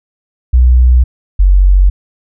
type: tone pair in turn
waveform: sine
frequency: 61.9 / 46.83 Hz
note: B1 / F#1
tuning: +5 / +22 cents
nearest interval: perfect fourth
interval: 483 cents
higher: first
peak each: -3 dBFS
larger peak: neither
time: 0.53-1.04 / 1.39-1.9 s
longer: neither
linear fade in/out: 10 ms
effects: none